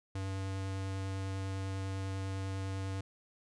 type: tone with vibrato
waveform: square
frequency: 96.3 Hz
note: G2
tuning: 30 cents flat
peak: -36 dBFS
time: 0.15-3.01 s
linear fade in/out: 5 ms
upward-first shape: triangle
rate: 10 Hz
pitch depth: 10 cents each way
effects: resampled to 22050 Hz